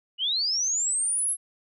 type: linear sweep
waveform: sine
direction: up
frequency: 2846 to 11130 Hz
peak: -23 dBFS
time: 0.18-1.37 s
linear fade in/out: 50 ms
effects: none